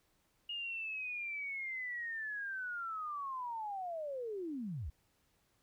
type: linear sweep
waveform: sine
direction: down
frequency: 2864 to 55 Hz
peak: -38 dBFS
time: 0.49-4.9 s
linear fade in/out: 5 ms
effects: pink hiss -75 dBFS RMS until 5.62 s